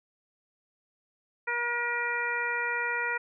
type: harmonic tone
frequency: 477.3 Hz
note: A#4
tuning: 41 cents sharp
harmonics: 1 / 2 / 3 / 4 / 5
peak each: -38 / -35 / -32 / -32 / -35 dBFS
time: 1.47-3.18 s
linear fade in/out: 10 ms
effects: none